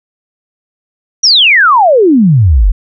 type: exponential sweep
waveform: sine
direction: down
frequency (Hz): 5920 to 39.5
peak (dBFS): -3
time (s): 1.23-2.72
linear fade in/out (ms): 10
effects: none